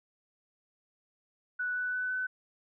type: tone with pitch steps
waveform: sine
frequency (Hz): 1480 / 1489.4 / 1498.9 / 1508.5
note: F#6 / F#6 / F#6 / F#6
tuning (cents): 0 / +11 / +22 / +33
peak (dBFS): -30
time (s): 1.59-2.27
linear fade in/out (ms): 10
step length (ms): 170
effects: none